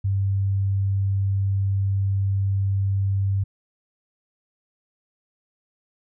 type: tone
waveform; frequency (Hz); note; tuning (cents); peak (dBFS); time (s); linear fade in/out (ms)
sine; 98; G2; 0; -19; 0.04-3.44; 10
effects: none